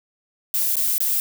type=noise with dropouts; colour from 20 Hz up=violet; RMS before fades=-21 dBFS; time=0.54-1.2 s; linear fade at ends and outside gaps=1 ms; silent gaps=0.756-0.767 / 0.981-1.004 s; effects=none